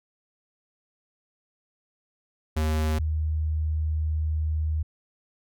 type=tone pair in turn; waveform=square / sine; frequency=77.78 / 77.78 Hz; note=D#2 / D#2; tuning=0 / 0 cents; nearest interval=unison; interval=0 cents; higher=neither; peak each=-23 / -23 dBFS; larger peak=neither; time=2.56-2.99 / 2.99-4.83 s; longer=second; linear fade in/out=10 ms; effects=none